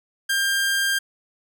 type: tone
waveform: sawtooth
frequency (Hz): 1597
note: G6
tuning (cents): +32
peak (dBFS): -16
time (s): 0.29-0.99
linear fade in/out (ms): 10
effects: none